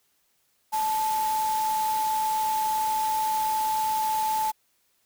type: tone in noise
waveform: sine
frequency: 871 Hz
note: A5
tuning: 18 cents flat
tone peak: -23 dBFS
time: 0.72-4.52 s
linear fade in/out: 20 ms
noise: white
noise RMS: -36 dBFS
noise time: 0.72-4.52 s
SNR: +10 dB
effects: white hiss -69 dBFS RMS until 5.05 s